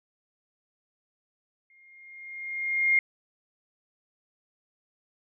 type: tone with exponential growth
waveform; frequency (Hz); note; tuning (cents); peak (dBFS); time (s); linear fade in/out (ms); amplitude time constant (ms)
sine; 2127; C7; +28; -17; 1.7-2.99; 2; 280
effects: none